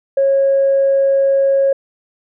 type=tone; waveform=sine; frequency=547 Hz; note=C#5; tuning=23 cents flat; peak=-9 dBFS; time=0.17-1.73 s; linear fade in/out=5 ms; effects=tanh soft clip ceiling -6 dBFS